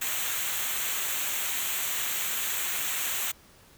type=noise with comb filter; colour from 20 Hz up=white; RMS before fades=-30 dBFS; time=0.01-3.32 s; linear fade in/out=10 ms; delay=0.2 ms; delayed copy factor=-0.7; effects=pink hiss -56 dBFS RMS until 3.77 s